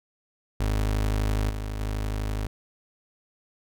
30% pulse tone with level steps, 52 Hz, G#1, 3 cents sharp, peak -20 / -27 / -24 dBFS, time 0.6-2.47 s, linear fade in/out 5 ms, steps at 1.5 / 1.8 s, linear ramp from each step 5 ms, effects none

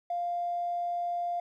triangle tone, 698.5 Hz, F5, in tune, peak -25 dBFS, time 0.1-1.4 s, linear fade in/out 5 ms, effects tanh soft clip ceiling -27 dBFS

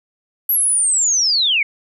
sine linear sweep, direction down, 11840 to 2136 Hz, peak -13 dBFS, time 0.49-1.63 s, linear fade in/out 5 ms, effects none

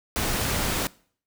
pink noise, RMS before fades -26 dBFS, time 0.16-0.87 s, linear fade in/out 0 ms, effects noise-tail reverb RT60 0.5 s tail -22 dB re dry

